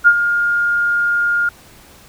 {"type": "tone with ADSR envelope", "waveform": "sine", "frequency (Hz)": 1415, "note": "F6", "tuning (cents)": 22, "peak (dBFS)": -3, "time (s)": [0.04, 1.49], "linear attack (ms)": 31, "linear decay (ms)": 61, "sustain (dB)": -10, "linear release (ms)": 4, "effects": ["pink hiss -44 dBFS RMS until 2.08 s"]}